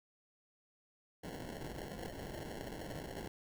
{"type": "noise with sample-and-hold", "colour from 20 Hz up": "white", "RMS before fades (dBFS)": -45, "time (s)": [1.23, 3.28], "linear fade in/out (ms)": 5, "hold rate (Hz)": 1225, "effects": []}